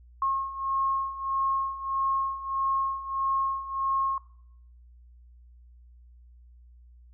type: beating tone pair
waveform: sine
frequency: 1080 / 1081.6 Hz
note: C#6 / C#6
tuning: -45 / -43 cents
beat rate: 1.6 Hz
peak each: -31 / -27 dBFS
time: 0.22-4.18 s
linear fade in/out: 2 ms
effects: noise-tail reverb RT60 0.7 s tail -19 dB re dry + added 60 Hz sine -50 dBFS peak until 7.13 s